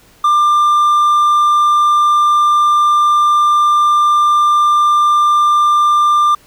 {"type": "tone", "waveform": "triangle", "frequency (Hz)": 1192, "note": "D6", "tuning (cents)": 25, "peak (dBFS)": -6, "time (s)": [0.24, 6.35], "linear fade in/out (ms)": 5, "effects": ["pink hiss -47 dBFS RMS until 6.46 s"]}